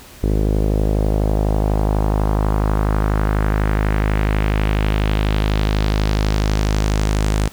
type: tone with low-pass filter sweep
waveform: sawtooth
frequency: 52.1 Hz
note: G#1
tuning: 6 cents sharp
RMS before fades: -17 dBFS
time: 0.23-7.48 s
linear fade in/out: 5 ms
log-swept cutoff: 410 to 8700 Hz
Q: 1.7
effects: pink hiss -41 dBFS RMS until 7.52 s